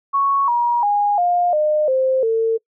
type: tone with pitch steps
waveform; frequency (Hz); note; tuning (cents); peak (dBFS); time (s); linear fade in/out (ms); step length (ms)
sine; 1108.7 / 954.1 / 821 / 706.6 / 608 / 523.2 / 450.3; C#6 / A#5 / G#5 / F5 / D#5 / C5 / A4; 0 / +40 / -20 / +20 / -40 / 0 / +40; -14; 0.13-2.58; 20; 350
effects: noise-tail reverb RT60 0.1 s tail -24 dB re dry